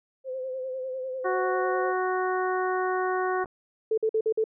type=tone with vibrato; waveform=sine; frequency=519 Hz; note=C5; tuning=14 cents flat; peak=-30 dBFS; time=0.24-1.94 s; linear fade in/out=50 ms; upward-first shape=sine; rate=10 Hz; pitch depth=40 cents each way
type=harmonic tone; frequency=370 Hz; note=F#4; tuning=in tune; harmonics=1 / 2 / 3 / 4 / 5; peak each=-27 / -30 / -31 / -34 / -38 dBFS; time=1.24-3.45 s; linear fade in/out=20 ms
type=clicks; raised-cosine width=1 ms; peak=-28 dBFS; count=2; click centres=3.443 / 3.458 s
type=tone bursts; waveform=sine; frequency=440 Hz; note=A4; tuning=in tune; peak=-21 dBFS; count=5; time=3.91-4.441 s; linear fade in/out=5 ms; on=67 ms; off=49 ms
effects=none